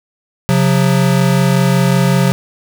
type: tone pair together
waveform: square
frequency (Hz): 134.65 / 180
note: C#3 / F#3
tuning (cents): -50 / -47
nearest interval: perfect fourth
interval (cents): 503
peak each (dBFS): -13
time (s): 0.49-2.32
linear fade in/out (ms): 0
effects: none